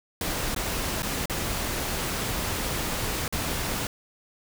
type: noise with dropouts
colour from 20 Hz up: pink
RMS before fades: -29 dBFS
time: 0.21-3.87 s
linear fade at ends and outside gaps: 2 ms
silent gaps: 0.547-0.562 / 1.022-1.03 / 1.257-1.297 / 3.28-3.325 s
effects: none